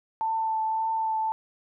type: tone with vibrato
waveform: sine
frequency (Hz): 886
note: A5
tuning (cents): +12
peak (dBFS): -24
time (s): 0.21-1.32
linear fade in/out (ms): 0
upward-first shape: triangle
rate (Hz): 1.8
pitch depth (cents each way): 17
effects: none